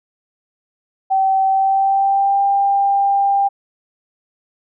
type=tone with pitch glide; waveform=sine; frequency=770 to 795.3 Hz; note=G5 to G5; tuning=-31 to +25 cents; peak=-12 dBFS; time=1.1-3.49 s; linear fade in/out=20 ms; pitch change=+56 cents; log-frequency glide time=1.46-2.42 s; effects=none